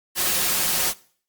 white noise with comb filter, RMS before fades -22 dBFS, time 0.15-0.94 s, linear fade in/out 50 ms, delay 5.5 ms, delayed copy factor +0.6, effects noise-tail reverb RT60 0.5 s tail -21 dB re dry + Opus 48 kbps

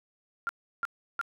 sine tone bursts, 1391 Hz, F6, 7 cents flat, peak -27 dBFS, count 3, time 0.47-1.213 s, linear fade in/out 0 ms, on 21 ms, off 340 ms, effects none

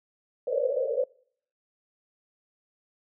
pink band-pass noise, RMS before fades -27 dBFS, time 0.47-1.04 s, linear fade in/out 2 ms, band 480 to 570 Hz, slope 96 dB/octave, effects noise-tail reverb RT60 0.6 s tail -25 dB re dry

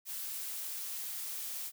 blue noise, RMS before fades -40 dBFS, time 0.05-1.72 s, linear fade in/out 50 ms, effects none

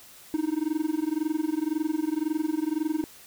triangle tone with amplitude modulation, 311.1 Hz, D#4, in tune, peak -19 dBFS, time 0.34-3.04 s, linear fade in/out 0 ms, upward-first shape sine, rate 21.9 Hz, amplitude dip 95%, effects white hiss -50 dBFS RMS until 3.26 s

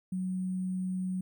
sine tone with sample-and-hold, 185 Hz, F#3, in tune, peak -30 dBFS, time 0.12-1.21 s, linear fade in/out 5 ms, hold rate 8820 Hz, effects none

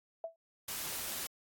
sine tone with exponential decay, 659.3 Hz, E5, in tune, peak -33 dBFS, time 0.24-0.36 s, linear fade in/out 2 ms, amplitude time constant 25 ms
white noise, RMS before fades -39 dBFS, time 0.68-1.27 s, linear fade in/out 5 ms
effects AAC 64 kbps

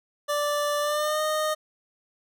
25% pulse tone with pitch glide, 586 to 616.9 Hz, D5 to D#5, -4 to -15 cents, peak -20 dBFS, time 0.28-1.55 s, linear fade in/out 20 ms, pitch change +89 cents, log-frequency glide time 0.8-1.22 s, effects none

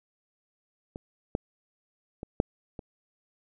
clicks, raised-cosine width 2 ms, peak -24 / -13 / -23 / -8 / -25 dBFS, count 5, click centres 0.959 / 1.351 / 2.231 / 2.401 / 2.792 s, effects none

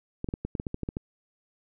clicks, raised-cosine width 3 ms, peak -18 dBFS, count 11, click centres 0.244 / 0.288 / 0.339 / 0.45 / 0.552 / 0.599 / 0.668 / 0.744 / 0.833 / 0.889 / 0.969 s, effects none

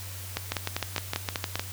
two click trains, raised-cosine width 0.2 ms, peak -10 / -10 dBFS, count 8 / 7, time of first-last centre 0.52-1.595 / 0.37-1.556 s, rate 6.51 / 5.06 Hz, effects added 94 Hz sine -39 dBFS peak until 1.72 s + white hiss -42 dBFS RMS until 1.72 s

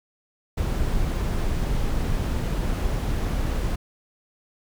brown noise, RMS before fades -24 dBFS, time 0.57-3.76 s, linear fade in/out 10 ms, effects none

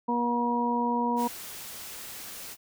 harmonic tone, 239.3 Hz, A#3, 46 cents sharp, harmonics 1 / 2 / 3 / 4, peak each -28 / -33 / -37 / -27 dBFS, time 0.08-1.28 s, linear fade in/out 10 ms
white noise, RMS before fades -41 dBFS, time 1.16-2.57 s, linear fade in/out 50 ms
effects none

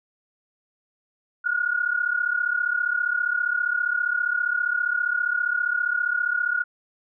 sine tone pair together, 1426 / 1461 Hz, F6 / F#6, +36 / -22 cents, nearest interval unison, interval 42 cents, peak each -24 dBFS, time 1.44-6.64 s, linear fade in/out 20 ms, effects none

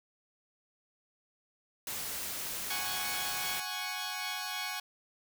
white noise, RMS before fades -38 dBFS, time 1.87-3.6 s, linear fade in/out 2 ms
10% pulse chord, F# suspended second, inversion none, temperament equal, 740 / 830.6 / 1108.7 Hz, F#5 / G#5 / C#6, 0 / 0 / 0 cents, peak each -32 / -31 / -31 dBFS, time 2.7-4.8 s, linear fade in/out 5 ms
effects none

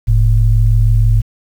sine tone pair together, 43.53 / 109.7 Hz, F1 / A2, -5 / -5 cents, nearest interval octave + major third, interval 1600 cents, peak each -10 dBFS, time 0.07-1.22 s, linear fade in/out 20 ms, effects 7-bit

